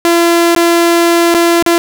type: tone with dropouts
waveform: sawtooth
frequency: 340 Hz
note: F4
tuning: 46 cents flat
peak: -3 dBFS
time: 0.05-1.78 s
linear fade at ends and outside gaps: 0 ms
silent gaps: 0.549-0.563 / 1.342-1.347 / 1.625-1.663 s
effects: none